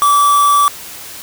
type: tone with quantisation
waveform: triangle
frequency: 1155 Hz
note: D6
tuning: 29 cents flat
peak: -6 dBFS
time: 0.02-0.68 s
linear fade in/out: 0 ms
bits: 3
effects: white hiss -31 dBFS RMS until 1.22 s